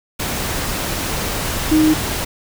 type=tone in noise; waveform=sine; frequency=311.1 Hz; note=D#4; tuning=in tune; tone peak=-10 dBFS; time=1.71-1.94 s; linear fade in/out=10 ms; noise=pink; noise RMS=-22 dBFS; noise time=0.19-2.25 s; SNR=+9 dB; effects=none